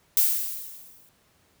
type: noise with exponential decay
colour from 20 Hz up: violet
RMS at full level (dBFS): -18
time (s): 0.17-1.09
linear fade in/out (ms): 1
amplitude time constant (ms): 200
effects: pink hiss -63 dBFS RMS until 1.6 s + high-pass 60 Hz 12 dB/octave